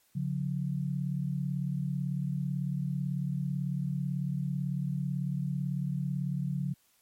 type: tone pair together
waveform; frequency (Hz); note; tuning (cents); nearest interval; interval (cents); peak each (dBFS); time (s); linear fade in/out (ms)
sine; 141.13 / 179.2; C#3 / F3; +31 / +45; major third; 414; -31 / -33; 0.15-6.74; 10
effects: white hiss -68 dBFS RMS until 7.01 s + MP3 64 kbps